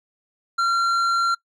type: tone with tanh clipping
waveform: triangle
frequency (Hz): 1372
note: F6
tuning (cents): -31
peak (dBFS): -19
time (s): 0.58-1.35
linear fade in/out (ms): 10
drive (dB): 13
effects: noise-tail reverb RT60 0.1 s tail -23 dB re dry